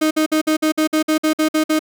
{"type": "tone bursts", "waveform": "35% pulse", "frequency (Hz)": 311.1, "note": "D#4", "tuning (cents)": 0, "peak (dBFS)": -12, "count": 12, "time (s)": [0.01, 1.793], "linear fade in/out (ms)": 10, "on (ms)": 100, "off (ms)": 53, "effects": []}